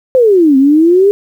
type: exponential two-way sweep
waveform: sine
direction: down then up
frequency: 533 to 261.6 to 413.8 Hz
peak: -4 dBFS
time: 0.15-1.11 s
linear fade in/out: 0 ms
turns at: 0.57 s
effects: 7-bit